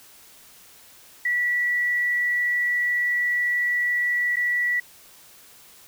sine tone with dropouts, 1949 Hz, B6, 23 cents flat, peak -20 dBFS, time 1.25-4.8 s, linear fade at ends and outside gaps 5 ms, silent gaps 4.359-4.367 s, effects white hiss -50 dBFS RMS until 5.87 s

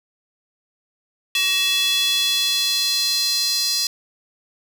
square tone with high-pass filter sweep, 376.4 Hz, F#4, 30 cents sharp, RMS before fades -20 dBFS, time 1.35-3.87 s, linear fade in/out 2 ms, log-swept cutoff 3000 to 4600 Hz, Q 4.1, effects none

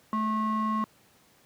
triangle ring-modulated tone, 434.4 Hz, A4, 22 cents flat, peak -20 dBFS, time 0.13-0.84 s, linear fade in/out 0 ms, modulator 652 Hz, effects pink hiss -61 dBFS RMS until 1.45 s + high-pass 100 Hz 12 dB/octave

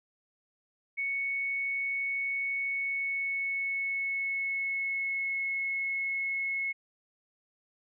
sine tone with pitch glide, 2217 to 2184 Hz, C#7 to C#7, 0 to -26 cents, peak -29 dBFS, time 0.97-6.73 s, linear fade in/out 20 ms, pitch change -26 cents, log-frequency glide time 2.62-5.43 s, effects none

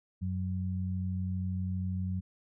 sine tone pair together, 92.5 / 185 Hz, F#2 / F#3, 0 / 0 cents, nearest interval octave, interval 1200 cents, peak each -32 / -35 dBFS, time 0.21-2.21 s, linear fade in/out 20 ms, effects none

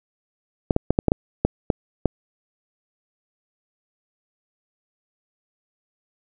clicks, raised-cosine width 2 ms, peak -3 dBFS, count 9, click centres 0.708 / 0.764 / 0.906 / 0.989 / 1.083 / 1.119 / 1.45 / 1.702 / 2.057 s, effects none

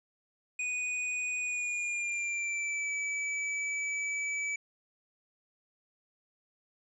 square tone with pitch glide, 2478 to 2299 Hz, D#7 to D7, -8 to -37 cents, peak -32 dBFS, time 0.59-4.56 s, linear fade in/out 5 ms, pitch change -129 cents, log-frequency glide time 1.41-2.92 s, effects resampled to 22050 Hz

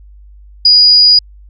sine tone, 4903 Hz, D#8, 26 cents flat, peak -3 dBFS, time 0.65-1.19 s, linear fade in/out 5 ms, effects added 50 Hz sine -35 dBFS peak until 1.49 s

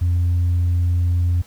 sine tone, 87.31 Hz, F2, in tune, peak -13 dBFS, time 0.01-1.42 s, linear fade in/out 10 ms, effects tanh soft clip ceiling -13 dBFS + pink hiss -49 dBFS RMS until 1.46 s

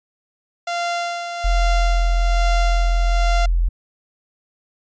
sawtooth tone with tremolo, 692 Hz, F5, 16 cents flat, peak -16 dBFS, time 0.67-3.46 s, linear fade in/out 5 ms, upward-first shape sine, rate 1.2 Hz, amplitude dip 50%
sine tone, 42.72 Hz, F1, 37 cents flat, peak -14 dBFS, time 1.44-3.69 s, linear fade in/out 10 ms
effects resampled to 16000 Hz

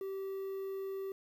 triangle tone with quantisation, 387.2 Hz, G4, 21 cents flat, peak -35 dBFS, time 0.01-1.12 s, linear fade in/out 2 ms, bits 10, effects none

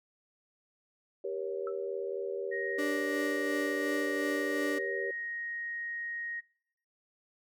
sine chord, G diminished, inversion none, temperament equal with one note detuned, 392 / 476 / 554.4 Hz, G4 / Bb4 / Db5, 0 / +36 / 0 cents, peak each -36 / -38 / -39 dBFS, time 1.24-5.11 s, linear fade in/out 5 ms
sine tone with exponential decay, 1318.5 Hz, E6, in tune, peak -36 dBFS, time 1.67-1.77 s, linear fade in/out 2 ms, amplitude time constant 20 ms
sine tone, 1874 Hz, A#6, 9 cents sharp, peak -35 dBFS, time 2.51-6.41 s, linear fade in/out 20 ms
35% pulse tone with tremolo, 293.7 Hz, D4, in tune, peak -30 dBFS, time 2.78-4.79 s, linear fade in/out 10 ms, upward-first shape sine, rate 2.8 Hz, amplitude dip 30%
effects noise-tail reverb RT60 0.8 s tail -26 dB re dry

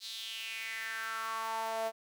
sawtooth tone with high-pass filter sweep, 223.8 Hz, A3, 30 cents sharp, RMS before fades -38 dBFS, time 0-1.92 s, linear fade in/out 50 ms, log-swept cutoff 4200 to 630 Hz, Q 4.6, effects none

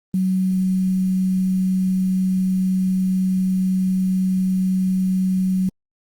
sine tone with quantisation, 187 Hz, F#3, 19 cents sharp, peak -16 dBFS, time 0.14-5.69 s, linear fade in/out 2 ms, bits 7, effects Opus 24 kbps

